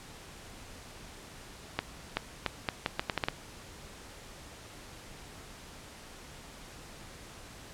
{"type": "accelerating click train", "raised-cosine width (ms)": 0.3, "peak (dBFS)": -12, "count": 10, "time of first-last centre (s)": [1.79, 3.285], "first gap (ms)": 380, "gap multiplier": 0.77, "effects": ["pink hiss -49 dBFS RMS until 7.73 s", "low-pass 10000 Hz 12 dB/octave"]}